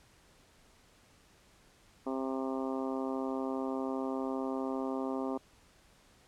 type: harmonic tone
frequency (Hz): 132.5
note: C3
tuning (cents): +22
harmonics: 2 / 3 / 4 / 5 / 6 / 7 / 8 / 9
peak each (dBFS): -35 / -39 / -41 / -43 / -45 / -46 / -47 / -48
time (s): 2.06-5.38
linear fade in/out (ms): 10
effects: pink hiss -63 dBFS RMS until 6.27 s + low-pass 10000 Hz 12 dB/octave